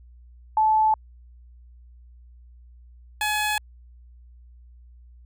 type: tone pair in turn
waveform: sine / 15% pulse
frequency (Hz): 869 / 846.7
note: A5 / G#5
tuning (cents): -22 / +33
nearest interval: unison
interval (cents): 45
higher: first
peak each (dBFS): -16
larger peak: neither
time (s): 0.57-0.94 / 3.21-3.58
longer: neither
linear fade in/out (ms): 2
effects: added 60 Hz sine -46 dBFS peak until 5.25 s